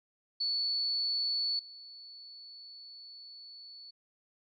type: tone with level steps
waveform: sine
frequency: 4441 Hz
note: C#8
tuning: 2 cents sharp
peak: -29 / -47 dBFS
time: 0.4-3.91 s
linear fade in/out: 10 ms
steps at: 1.59 s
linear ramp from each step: 2 ms
effects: none